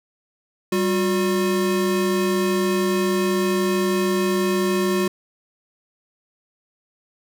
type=tone pair together; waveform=square; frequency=194.69 / 361 Hz; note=G3 / F#4; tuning=-12 / -43 cents; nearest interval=major seventh; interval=1069 cents; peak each=-23 / -21 dBFS; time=0.72-5.08 s; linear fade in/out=5 ms; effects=none